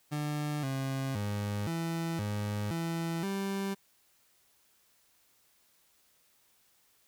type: tone with pitch steps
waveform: 30% pulse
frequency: 148.8 / 134.4 / 102.9 / 165.8 / 103.8 / 166.2 / 196 Hz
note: D3 / C3 / G#2 / E3 / G#2 / E3 / G3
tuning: +23 / +47 / -16 / +10 / 0 / +15 / 0 cents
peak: -29 dBFS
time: 0.11-3.75 s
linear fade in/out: 20 ms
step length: 520 ms
effects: white hiss -68 dBFS RMS until 7.07 s